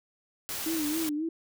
white noise, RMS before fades -35 dBFS, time 0.49-1.09 s, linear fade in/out 0 ms
sine tone with vibrato, 311.1 Hz, D#4, in tune, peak -28 dBFS, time 0.66-1.29 s, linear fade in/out 5 ms, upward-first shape sine, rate 3.7 Hz, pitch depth 98 cents each way
effects none

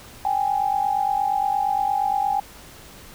sine tone pair together, 784 / 832.6 Hz, G5 / G#5, 0 / +4 cents, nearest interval minor second, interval 104 cents, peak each -22 dBFS, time 0.25-2.4 s, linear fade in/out 2 ms, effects pink hiss -44 dBFS RMS until 3.14 s

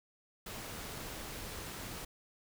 pink noise, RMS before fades -44 dBFS, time 0.46-2.05 s, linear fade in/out 5 ms, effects none

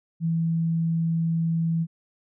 sine tone, 164.81 Hz, E3, in tune, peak -21 dBFS, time 0.2-1.87 s, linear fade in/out 50 ms, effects none

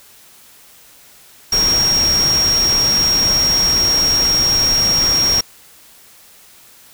sine tone in noise, 5588 Hz, F8, in tune, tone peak -12 dBFS, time 1.52-5.41 s, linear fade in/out 5 ms, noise pink, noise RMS -23 dBFS, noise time 1.52-5.41 s, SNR +8 dB, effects white hiss -45 dBFS RMS until 6.93 s

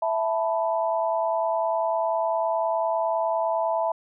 sine chord, E suspended fourth, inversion none, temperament just, 659.3 / 879 / 988.9 Hz, E5 / A5 / B5, 0 / -2 / +2 cents, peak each -24 / -27 / -29 dBFS, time 0.02-3.92 s, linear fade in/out 5 ms, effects none

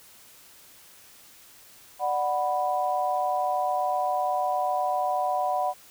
sine chord, B minor, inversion first, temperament just, 592.7 / 740.8 / 987.8 Hz, D5 / F#5 / B5, +16 / +2 / 0 cents, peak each -30 / -25 / -30 dBFS, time 1.99-5.74 s, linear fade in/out 50 ms, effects white hiss -52 dBFS RMS until 5.9 s

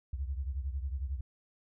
sine beating tone pair, 65.41 / 76.41 Hz, C2 / D#2, 0 / -31 cents, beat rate 11 Hz, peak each -34 / -39 dBFS, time 0.13-1.21 s, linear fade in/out 5 ms, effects none

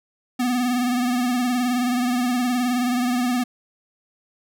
square tone with vibrato, 247 Hz, B3, in tune, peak -20 dBFS, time 0.39-3.44 s, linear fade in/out 10 ms, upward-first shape triangle, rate 19 Hz, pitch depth 62 cents each way, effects none

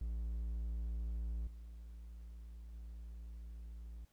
triangle tone with level steps, 56.8 Hz, A#1, 44 cents flat, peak -35 / -46 / -44 dBFS, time 0.01-4.05 s, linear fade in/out 5 ms, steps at 1.47 / 2.73 s, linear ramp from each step 2 ms, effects pink hiss -75 dBFS RMS until 4.12 s

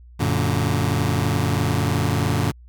sawtooth chord, Gb augmented, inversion none, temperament just, 92.5 / 115.62 / 144.53 Hz, Gb2 / Bb2 / D3, 0 / -14 / -27 cents, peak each -19 dBFS, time 0.19-2.52 s, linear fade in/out 20 ms, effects added 60 Hz sine -42 dBFS peak until 2.68 s

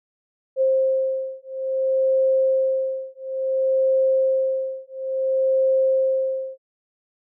sine beating tone pair, 528 / 528.58 Hz, C5 / C5, +16 / +18 cents, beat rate 0.58 Hz, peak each -21 dBFS, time 0.56-6.58 s, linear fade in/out 50 ms, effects none

